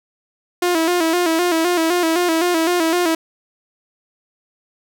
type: tone with vibrato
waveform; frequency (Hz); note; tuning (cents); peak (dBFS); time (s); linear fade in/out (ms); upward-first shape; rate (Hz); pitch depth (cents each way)
sawtooth; 339.4; F4; -49; -11; 0.62-3.15; 5; square; 3.9; 76
effects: none